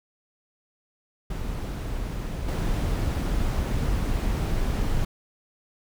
brown noise with level steps, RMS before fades -30 / -25 dBFS, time 1.3-5.05 s, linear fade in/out 5 ms, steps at 2.48 s, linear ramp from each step 5 ms, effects none

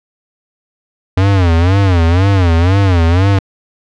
square tone with vibrato, 90.6 Hz, F#2, 36 cents flat, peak -8 dBFS, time 1.17-3.39 s, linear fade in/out 5 ms, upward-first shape sine, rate 2 Hz, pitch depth 170 cents each way, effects low-pass 4000 Hz 12 dB/octave

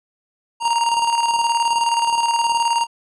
square tone with tremolo, 932.3 Hz, A#5, in tune, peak -15 dBFS, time 0.6-2.87 s, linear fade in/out 50 ms, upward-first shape square, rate 19 Hz, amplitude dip 45%, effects resampled to 24000 Hz

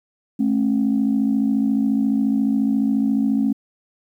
sine tone pair together, 216.4 / 270.7 Hz, A3 / C#4, -29 / -41 cents, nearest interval major third, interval 388 cents, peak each -18 dBFS, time 0.39-3.53 s, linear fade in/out 10 ms, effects tanh soft clip ceiling -10 dBFS + 9-bit

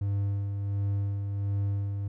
triangle tone with tremolo, 100 Hz, G2, 35 cents sharp, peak -23 dBFS, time 0.01-2.08 s, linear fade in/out 5 ms, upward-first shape sine, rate 1.4 Hz, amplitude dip 40%, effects none

